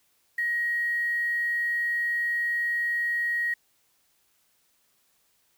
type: tone with quantisation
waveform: sine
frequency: 1890 Hz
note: A#6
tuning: 23 cents sharp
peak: -24 dBFS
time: 0.38-3.54 s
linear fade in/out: 5 ms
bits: 8
effects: white hiss -68 dBFS RMS until 5.57 s